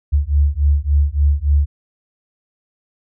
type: beating tone pair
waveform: sine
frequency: 70.6 / 74.1 Hz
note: C#2 / D2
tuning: +32 / +16 cents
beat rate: 3.5 Hz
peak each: -15 dBFS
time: 0.12-1.66 s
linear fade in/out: 20 ms
effects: none